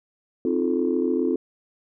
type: chord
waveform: sine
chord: F dominant seventh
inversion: second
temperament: just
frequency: 261.9 / 314.3 / 349.2 / 436.5 Hz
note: C4 / Eb4 / F4 / A4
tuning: +2 / +18 / 0 / -14 cents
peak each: -24 / -27 / -24 / -26 dBFS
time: 0.45-1.36 s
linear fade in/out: 2 ms
effects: tanh soft clip ceiling -10 dBFS